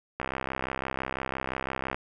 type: click train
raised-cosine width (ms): 0.5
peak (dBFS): -15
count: 116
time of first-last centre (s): 0.2-1.945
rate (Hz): 65.9
effects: none